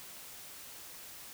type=silence; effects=white hiss -49 dBFS RMS until 1.33 s